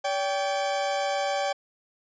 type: tone pair together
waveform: 40% pulse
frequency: 571.2 / 784 Hz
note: D5 / G5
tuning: -48 / 0 cents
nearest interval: perfect fourth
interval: 548 cents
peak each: -27 dBFS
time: 0.04-1.53 s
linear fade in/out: 10 ms
effects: resampled to 16000 Hz